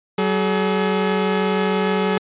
sawtooth tone pair together, 189.4 / 425.2 Hz, F#3 / G#4, +41 / +41 cents, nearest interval octave + major second, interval 1400 cents, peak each -16 dBFS, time 0.18-2.18 s, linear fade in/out 5 ms, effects resampled to 8000 Hz

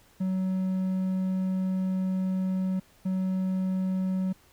triangle tone pair in turn, 187.4 / 187.4 Hz, F#3 / F#3, +22 / +22 cents, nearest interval unison, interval 0 cents, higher neither, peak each -23 dBFS, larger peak neither, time 0.2-2.8 / 3.05-4.33 s, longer first, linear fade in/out 10 ms, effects pink hiss -60 dBFS RMS until 4.52 s

